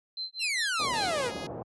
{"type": "tone with tremolo", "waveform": "sine", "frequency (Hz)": 4093, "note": "C8", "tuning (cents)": -39, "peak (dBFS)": -31, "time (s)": [0.17, 1.11], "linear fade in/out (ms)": 2, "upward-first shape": "sine", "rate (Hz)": 5, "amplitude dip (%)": 100}
{"type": "exponential sweep", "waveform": "sawtooth", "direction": "down", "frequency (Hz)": [2868, 440], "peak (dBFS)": -24, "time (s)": [0.39, 1.32], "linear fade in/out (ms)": 50}
{"type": "low-pass noise", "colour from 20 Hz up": "white", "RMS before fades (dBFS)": -38, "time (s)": [0.79, 1.63], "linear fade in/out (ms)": 10, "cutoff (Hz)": 740, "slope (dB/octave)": 24}
{"type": "tone", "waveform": "5% pulse", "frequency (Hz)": 415.3, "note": "G#4", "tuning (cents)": 0, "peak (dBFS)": -28, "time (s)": [0.93, 1.47], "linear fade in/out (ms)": 5}
{"effects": ["high-pass 80 Hz 12 dB/octave", "resampled to 24000 Hz"]}